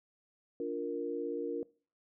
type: chord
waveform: sine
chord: Bb major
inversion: first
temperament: just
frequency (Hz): 291.4 / 349.6 / 466.2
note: D4 / F4 / Bb4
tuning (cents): -13 / +2 / 0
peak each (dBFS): -39 / -39 / -36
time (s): 0.6-1.63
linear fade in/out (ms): 2
effects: noise-tail reverb RT60 0.4 s tail -22 dB re dry